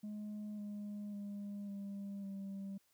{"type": "tone with pitch steps", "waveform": "sine", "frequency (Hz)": [210, 206.4, 202.8, 199.36, 195.94], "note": ["G#3", "G#3", "G#3", "G3", "G3"], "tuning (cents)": [19, -10, -41, 29, -1], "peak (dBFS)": -39, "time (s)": [0.03, 2.78], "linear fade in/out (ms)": 10, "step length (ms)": 550, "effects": ["tanh soft clip ceiling -41 dBFS", "white hiss -75 dBFS RMS until 2.93 s"]}